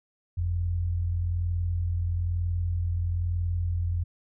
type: tone pair together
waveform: sine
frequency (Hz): 46.25 / 87.31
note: F#1 / F2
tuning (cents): 0 / 0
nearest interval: major seventh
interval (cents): 1100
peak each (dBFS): -33 / -25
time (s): 0.37-4.04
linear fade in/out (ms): 10
effects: none